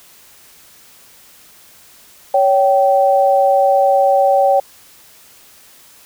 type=tone pair together; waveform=sine; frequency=558.9 / 775 Hz; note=C#5 / G5; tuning=+14 / -20 cents; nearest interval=tritone; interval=566 cents; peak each=-12 dBFS; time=2.34-4.6 s; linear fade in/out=5 ms; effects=white hiss -45 dBFS RMS until 6.05 s